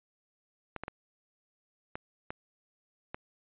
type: clicks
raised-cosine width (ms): 0.5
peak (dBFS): -22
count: 6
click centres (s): 0.763 / 0.836 / 0.881 / 1.955 / 2.305 / 3.145
effects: resampled to 8000 Hz